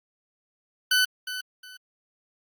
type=tone with echo; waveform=20% pulse; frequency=1502 Hz; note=F#6; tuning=26 cents sharp; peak=-14 dBFS; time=0.91-1.05 s; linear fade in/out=5 ms; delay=360 ms; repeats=2; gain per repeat=-12 dB; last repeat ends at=1.77 s; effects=Opus 32 kbps